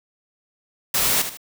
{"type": "noise with echo", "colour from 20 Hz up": "white", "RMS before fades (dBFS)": -20, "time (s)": [0.94, 1.22], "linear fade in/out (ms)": 5, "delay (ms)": 76, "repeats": 2, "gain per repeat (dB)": -9, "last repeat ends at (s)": 1.372, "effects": []}